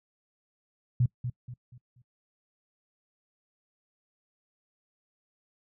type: tone with echo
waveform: sine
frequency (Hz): 123.47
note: B2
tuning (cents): 0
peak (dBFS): -20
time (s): 1-1.06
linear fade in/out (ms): 5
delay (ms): 240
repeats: 4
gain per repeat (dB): -9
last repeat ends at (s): 2.02
effects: noise-tail reverb RT60 0.1 s tail -24 dB re dry